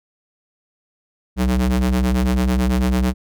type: ring-modulated tone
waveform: square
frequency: 61.74 Hz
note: B1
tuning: in tune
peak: -13 dBFS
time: 1.36-3.14 s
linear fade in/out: 50 ms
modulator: 128 Hz
effects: none